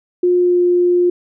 sine tone with pitch glide, 357 to 354.1 Hz, F4 to F4, +38 to +24 cents, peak -10 dBFS, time 0.23-1.1 s, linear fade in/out 5 ms, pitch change -14 cents, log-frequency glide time 0.37-0.61 s, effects none

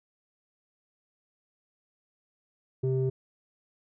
square tone with low-pass filter, 130.7 Hz, C3, 1 cent flat, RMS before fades -27 dBFS, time 2.83-3.1 s, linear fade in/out 10 ms, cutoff 340 Hz, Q 6.3, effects none

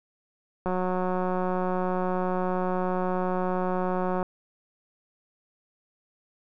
click train, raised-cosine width 1 ms, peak -15 dBFS, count 654, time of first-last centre 0.66-4.228 s, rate 183 Hz, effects none

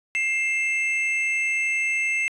triangle tone pair together, 2115 / 2648 Hz, C7 / E7, +18 / +7 cents, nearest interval major third, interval 389 cents, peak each -22 / -23 dBFS, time 0.15-2.28 s, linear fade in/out 0 ms, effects resampled to 24000 Hz

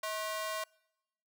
sawtooth ring-modulated tone, 860 Hz, A5, 40 cents flat, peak -28 dBFS, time 0.03-0.64 s, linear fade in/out 5 ms, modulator 221 Hz, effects noise-tail reverb RT60 0.9 s tail -26 dB re dry

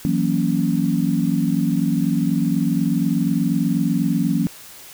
sine chord, F# dominant seventh, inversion third, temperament equal, 164.81 / 185 / 233.1 / 277.2 Hz, E3 / F#3 / A#3 / C#4, 0 / 0 / 0 / 0 cents, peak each -22 dBFS, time 0.05-4.47 s, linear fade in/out 0 ms, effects white hiss -41 dBFS RMS until 4.93 s

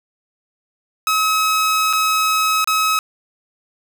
sawtooth tone with dropouts, 1280 Hz, D#6, 49 cents sharp, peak -11 dBFS, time 1.07-2.99 s, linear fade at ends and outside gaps 1 ms, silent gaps 1.929-1.933 / 2.644-2.674 s, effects none

